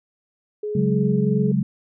sine tone with pitch glide, 420.1 to 423.8 Hz, G#4 to G#4, +20 to +35 cents, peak -24 dBFS, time 0.63-1.52 s, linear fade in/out 5 ms, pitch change +15 cents, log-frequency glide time 1.25-1.3 s
sine chord, C# suspended fourth, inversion none, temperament equal, 138.59 / 185 / 207.7 Hz, C#3 / F#3 / G#3, 0 / 0 / 0 cents, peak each -22 / -21 / -22 dBFS, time 0.75-1.63 s, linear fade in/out 5 ms
effects none

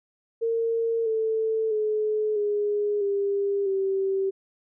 sine tone with pitch steps, 457.6 / 442.5 / 427.9 / 413.8 / 400.2 / 387 Hz, A#4 / A4 / A4 / G#4 / G4 / G4, -32 / +10 / -48 / -6 / +36 / -22 cents, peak -22 dBFS, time 0.41-4.31 s, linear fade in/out 20 ms, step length 650 ms, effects none

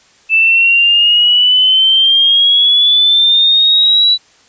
sine exponential sweep, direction up, 2632 to 3951 Hz, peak -6 dBFS, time 0.29-4.18 s, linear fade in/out 50 ms, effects white hiss -48 dBFS RMS until 4.48 s + resampled to 16000 Hz

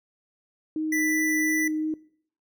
sine tone with vibrato, 311.1 Hz, D#4, in tune, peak -25 dBFS, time 0.76-1.94 s, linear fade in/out 2 ms, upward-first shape sine, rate 2.8 Hz, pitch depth 9 cents each way
square tone, 1979 Hz, B6, 3 cents sharp, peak -25 dBFS, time 0.92-1.68 s, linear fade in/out 5 ms
effects noise-tail reverb RT60 0.6 s tail -21 dB re dry

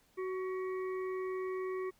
harmonic tone with a mistuned harmonic, 373.4 Hz, F#4, 16 cents sharp, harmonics 1 / 3 / 5 / 6, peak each -35 / -45 / -51 / -54 dBFS, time 0.17-1.91 s, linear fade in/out 20 ms, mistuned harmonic 5, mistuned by +36 cents, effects pink hiss -69 dBFS RMS until 1.99 s

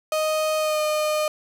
35% pulse tone with pitch glide, 622.3 to 610.9 Hz, D#5 to D#5, 0 to -32 cents, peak -19 dBFS, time 0.12-1.28 s, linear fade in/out 2 ms, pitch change -32 cents, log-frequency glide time 0.58-0.8 s, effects none

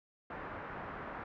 white low-pass noise, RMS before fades -44 dBFS, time 0.3-1.24 s, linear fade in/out 5 ms, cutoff 1600 Hz, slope 24 dB/octave, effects none

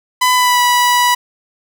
sawtooth tone with pitch glide, 1003 to 979.5 Hz, B5 to B5, +26 to -15 cents, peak -6 dBFS, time 0.21-1.15 s, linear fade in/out 10 ms, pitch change -41 cents, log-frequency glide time 0.34-0.6 s, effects none

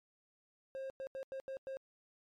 triangle tone bursts at uneven times, 534 Hz, C5, 35 cents sharp, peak -38 dBFS, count 6, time 0.75-0.9 / 1-1.07 / 1.15-1.23 / 1.32-1.4 / 1.48-1.57 / 1.67-1.77 s, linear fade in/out 0 ms, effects MP3 64 kbps

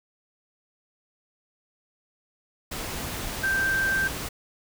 sine tone in noise, 1568 Hz, G6, in tune, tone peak -22 dBFS, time 3.43-4.08 s, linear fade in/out 10 ms, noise pink, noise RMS -33 dBFS, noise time 2.71-4.29 s, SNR +8 dB, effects none

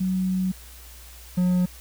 sine / triangle tone pair in turn, 186.4 / 180.47 Hz, F#3 / F#3, +13 / -43 cents, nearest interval minor second, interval 56 cents, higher first, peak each -21 / -16 dBFS, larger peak second, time 0-0.52 / 1.37-1.66 s, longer first, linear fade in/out 10 ms, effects added 60 Hz sine -44 dBFS peak until 1.8 s + white hiss -47 dBFS RMS until 1.8 s

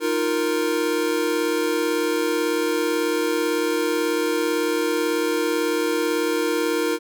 square chord, Eb suspended second, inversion none, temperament equal, 311.1 / 349.2 / 466.2 Hz, Eb4 / F4 / Bb4, 0 / 0 / 0 cents, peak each -26 / -26 / -24 dBFS, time 0-6.99 s, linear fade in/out 50 ms, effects none

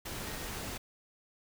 sine tone in noise, 1864.7 Hz, A#6, in tune, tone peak -51 dBFS, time 0.25-0.48 s, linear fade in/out 10 ms, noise pink, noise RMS -40 dBFS, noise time 0.05-0.78 s, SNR -14 dB, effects none

